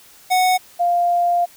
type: tone pair in turn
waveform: square / sine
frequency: 738 / 698.6 Hz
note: F#5 / F5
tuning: -5 / 0 cents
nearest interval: minor second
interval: 95 cents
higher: first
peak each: -14 dBFS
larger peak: neither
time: 0.3-0.58 / 0.79-1.46 s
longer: second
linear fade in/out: 20 ms
effects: white hiss -47 dBFS RMS until 1.56 s